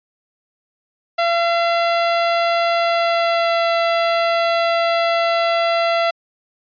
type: tone with pitch glide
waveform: sawtooth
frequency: 680 to 674.9 Hz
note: F5 to E5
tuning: -46 to +41 cents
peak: -11 dBFS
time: 1.18-6.11 s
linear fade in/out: 10 ms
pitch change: -13 cents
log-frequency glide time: 2.75-3.6 s
effects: resampled to 11025 Hz